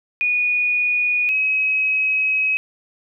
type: tone pair in turn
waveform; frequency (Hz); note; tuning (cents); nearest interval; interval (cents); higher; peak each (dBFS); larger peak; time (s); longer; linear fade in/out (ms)
sine; 2461 / 2548; D#7 / D#7; -20 / +41; minor second; 61; second; -16; neither; 0.21-1.29 / 1.29-2.57; second; 0
effects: none